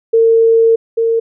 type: tone pair in turn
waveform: sine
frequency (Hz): 454.5 / 456.3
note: A#4 / A#4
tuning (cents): -44 / -37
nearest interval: unison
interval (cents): 7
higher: second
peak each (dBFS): -6 / -10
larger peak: first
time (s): 0.13-0.76 / 0.97-1.2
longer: first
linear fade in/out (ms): 10
effects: none